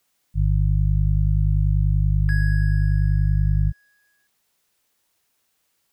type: harmonic tone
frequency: 50.4 Hz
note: G1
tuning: 49 cents sharp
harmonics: 1 / 2 / 3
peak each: -18 / -21 / -23 dBFS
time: 0.34-3.73 s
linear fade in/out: 50 ms
type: tone with exponential decay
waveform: triangle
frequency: 1663 Hz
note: G#6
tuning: 2 cents sharp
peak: -25 dBFS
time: 2.29-4.27 s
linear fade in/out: 0 ms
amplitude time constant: 430 ms
effects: white hiss -70 dBFS RMS until 5.92 s